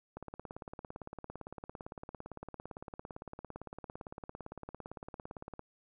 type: click train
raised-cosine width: 1 ms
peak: -29 dBFS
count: 97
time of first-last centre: 0.17-5.594 s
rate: 17.7 Hz
effects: none